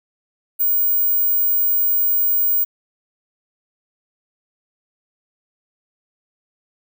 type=tone; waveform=sine; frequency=15390 Hz; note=B9; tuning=46 cents flat; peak=-14 dBFS; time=0.59-2.65 s; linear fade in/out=20 ms; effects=none